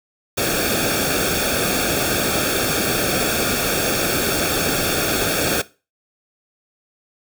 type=noise with comb filter; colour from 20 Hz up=pink; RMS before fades=-20 dBFS; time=0.37-5.62 s; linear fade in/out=10 ms; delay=1 ms; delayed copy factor=-0.8; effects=noise-tail reverb RT60 0.3 s tail -18 dB re dry